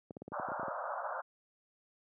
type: clicks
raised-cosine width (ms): 2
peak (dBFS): -30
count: 11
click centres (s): 0.108 / 0.168 / 0.22 / 0.28 / 0.32 / 0.398 / 0.486 / 0.518 / 0.596 / 0.631 / 0.682
type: band-pass noise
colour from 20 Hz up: pink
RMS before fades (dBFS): -39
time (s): 0.32-1.22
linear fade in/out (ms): 20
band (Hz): 540 to 1500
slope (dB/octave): 96
effects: high-pass 150 Hz 12 dB/octave